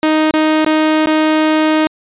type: tone with dropouts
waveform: sawtooth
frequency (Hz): 311.3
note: D#4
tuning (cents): +1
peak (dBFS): -6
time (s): 0.03-1.87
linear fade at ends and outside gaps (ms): 1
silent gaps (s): 0.31-0.338 / 0.647-0.663 / 1.06-1.071
effects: resampled to 8000 Hz